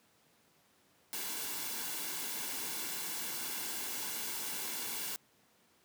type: noise with comb filter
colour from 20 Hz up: white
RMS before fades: -39 dBFS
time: 1.13-5.16 s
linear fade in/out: 0 ms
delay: 1.6 ms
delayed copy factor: -0.5
effects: pink hiss -68 dBFS RMS until 5.84 s + high-pass 150 Hz 12 dB/octave